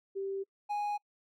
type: tone pair in turn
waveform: sine / triangle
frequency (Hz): 390.5 / 827.4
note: G4 / G#5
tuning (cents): -7 / -7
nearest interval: octave + minor second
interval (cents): 1300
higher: second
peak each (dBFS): -33 / -29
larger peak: second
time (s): 0.15-0.44 / 0.69-0.98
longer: neither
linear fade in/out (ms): 20
effects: noise-tail reverb RT60 0.1 s tail -26 dB re dry